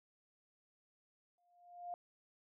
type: tone with exponential growth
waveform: sine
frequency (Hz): 704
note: F5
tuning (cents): +14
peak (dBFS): -39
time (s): 1.38-1.94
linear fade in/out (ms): 1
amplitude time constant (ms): 120
effects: none